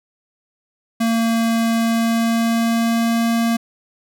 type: tone with pitch glide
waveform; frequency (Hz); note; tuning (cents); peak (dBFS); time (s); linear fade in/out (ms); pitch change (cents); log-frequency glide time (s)
square; 228.4 to 230.7; A#3 to A#3; -35 to -18; -16; 1-3.57; 10; +17; 1.73-3.29
effects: none